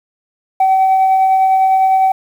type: tone with tremolo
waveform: sine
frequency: 763 Hz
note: G5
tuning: 47 cents flat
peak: -5 dBFS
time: 0.6-2.12 s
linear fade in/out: 5 ms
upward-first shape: triangle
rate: 9.9 Hz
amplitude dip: 35%
effects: tanh soft clip ceiling -6 dBFS + 7-bit